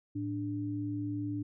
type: tone pair together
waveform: sine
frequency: 109.63 / 293.7 Hz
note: A2 / D4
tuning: -6 / 0 cents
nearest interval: octave + perfect fourth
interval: 1706 cents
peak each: -37 / -34 dBFS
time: 0.15-1.43 s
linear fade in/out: 10 ms
effects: none